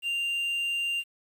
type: tone with quantisation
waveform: triangle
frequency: 2786 Hz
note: F7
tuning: 5 cents flat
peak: -25 dBFS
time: 0.02-1.04 s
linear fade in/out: 50 ms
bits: 9
effects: none